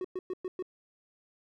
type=tone bursts; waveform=triangle; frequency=368.7 Hz; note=F#4; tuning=6 cents flat; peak=-30 dBFS; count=5; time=0.01-0.625 s; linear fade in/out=2 ms; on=35 ms; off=110 ms; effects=none